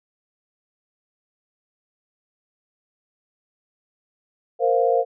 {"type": "chord", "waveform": "sine", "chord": "Bb suspended second", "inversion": "none", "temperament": "equal", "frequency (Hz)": [466.2, 523.3, 698.5], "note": ["Bb4", "C5", "F5"], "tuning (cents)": [0, 0, 0], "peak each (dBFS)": [-20, -20, -21], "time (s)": [4.59, 5.05], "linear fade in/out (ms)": 50, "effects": []}